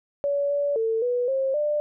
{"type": "tone with pitch steps", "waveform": "sine", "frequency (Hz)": [568, 573, 448.5, 490, 535, 595], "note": ["C#5", "D5", "A4", "B4", "C5", "D5"], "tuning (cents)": [42, -43, 33, -14, 38, 22], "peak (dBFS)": -21, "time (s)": [0.24, 1.8], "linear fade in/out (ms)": 0, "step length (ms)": 260, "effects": []}